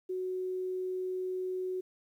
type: tone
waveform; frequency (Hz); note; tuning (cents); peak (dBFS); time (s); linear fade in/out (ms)
sine; 370; F#4; 0; -32; 0.09-1.81; 10
effects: 11-bit